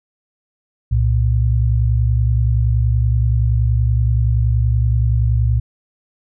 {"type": "tone pair together", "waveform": "sine", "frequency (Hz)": [64.7, 115.28], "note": ["C2", "A#2"], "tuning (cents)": [-19, -19], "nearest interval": "minor seventh", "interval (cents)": 1000, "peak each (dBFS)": -15, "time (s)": [0.91, 5.6], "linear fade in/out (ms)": 10, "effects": []}